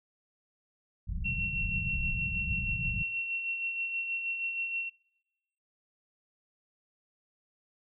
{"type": "low-pass noise", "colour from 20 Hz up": "pink", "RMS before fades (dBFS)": -35, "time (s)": [1.07, 3.04], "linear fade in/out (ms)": 20, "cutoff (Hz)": 200, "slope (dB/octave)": 96}
{"type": "tone with tremolo", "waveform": "sine", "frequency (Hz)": 2722, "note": "F7", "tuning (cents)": -45, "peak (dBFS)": -29, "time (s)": [1.24, 4.9], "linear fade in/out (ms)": 20, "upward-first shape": "sine", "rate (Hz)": 6.3, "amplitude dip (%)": 45}
{"effects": ["noise-tail reverb RT60 0.9 s tail -23 dB re dry"]}